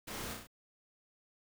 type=noise with echo; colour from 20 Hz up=pink; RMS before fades=-44 dBFS; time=0.07-0.34 s; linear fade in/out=10 ms; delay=33 ms; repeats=4; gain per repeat=-3 dB; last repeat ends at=0.472 s; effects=none